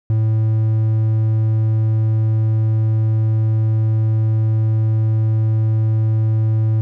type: tone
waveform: triangle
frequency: 110 Hz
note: A2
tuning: in tune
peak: -11 dBFS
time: 0.1-6.81 s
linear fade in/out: 0 ms
effects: none